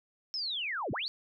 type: linear two-way sweep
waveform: sine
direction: down then up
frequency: 5390 to 73.1 to 4667 Hz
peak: -32 dBFS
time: 0.34-1.08 s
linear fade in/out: 0 ms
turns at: 0.92 s
effects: none